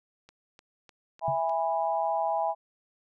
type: click train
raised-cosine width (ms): 0.2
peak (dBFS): -34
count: 5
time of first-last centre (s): 0.29-1.495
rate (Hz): 3.32
type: chord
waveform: sine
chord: E major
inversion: none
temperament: equal with one note detuned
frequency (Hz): 659.3 / 821.1 / 987.8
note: E5 / G#5 / B5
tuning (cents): 0 / -20 / 0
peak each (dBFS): -29 / -28 / -33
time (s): 1.21-2.55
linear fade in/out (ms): 50
type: tone with exponential decay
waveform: sine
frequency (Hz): 138.6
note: C#3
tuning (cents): 0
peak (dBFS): -28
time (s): 1.28-1.41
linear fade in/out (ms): 2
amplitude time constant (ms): 28
effects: none